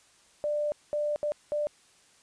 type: tone bursts at uneven times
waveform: sine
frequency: 593 Hz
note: D5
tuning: 17 cents sharp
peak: -26 dBFS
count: 4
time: 0.44-0.72 / 0.93-1.16 / 1.23-1.32 / 1.52-1.67 s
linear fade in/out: 0 ms
effects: white hiss -61 dBFS RMS until 2.22 s + resampled to 22050 Hz